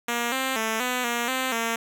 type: tone with pitch steps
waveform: 5% pulse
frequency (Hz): 237.2 / 263.5 / 221.7 / 250.1 / 237.4 / 259.8 / 229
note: A#3 / C4 / A3 / B3 / A#3 / C4 / A#3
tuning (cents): +30 / +12 / +13 / +22 / +32 / -12 / -31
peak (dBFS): -13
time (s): 0.08-1.76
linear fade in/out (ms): 5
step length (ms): 240
effects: none